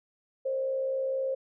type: tone with frequency modulation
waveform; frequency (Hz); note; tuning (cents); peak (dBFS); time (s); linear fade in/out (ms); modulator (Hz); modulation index
sine; 531; C5; +25; -27; 0.45-1.35; 10; 64.2; 0.39
effects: none